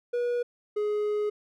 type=tone pair in turn; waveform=triangle; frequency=483.5 / 418.9 Hz; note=B4 / G#4; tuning=-37 / +15 cents; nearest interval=major second; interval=248 cents; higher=first; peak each=-23 dBFS; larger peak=neither; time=0.13-0.43 / 0.76-1.3 s; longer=second; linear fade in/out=10 ms; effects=none